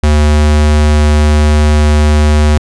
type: tone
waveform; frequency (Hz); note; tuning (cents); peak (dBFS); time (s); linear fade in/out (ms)
square; 75.1; D2; +39; -6; 0.03-2.58; 5
effects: resampled to 22050 Hz